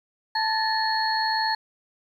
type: tone cluster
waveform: sine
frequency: 882 / 1727 / 1828 / 4327 Hz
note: A5 / A6 / A#6 / C#8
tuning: +4 / -33 / -34 / -43 cents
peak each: -24 / -30 / -33 / -27 dBFS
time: 0.35-1.55 s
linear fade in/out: 5 ms
effects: 9-bit